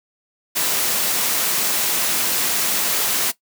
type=high-pass noise; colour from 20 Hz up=white; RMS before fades=-20 dBFS; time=0.55-3.32 s; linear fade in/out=20 ms; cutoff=160 Hz; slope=12 dB/octave; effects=noise-tail reverb RT60 0.1 s tail -17 dB re dry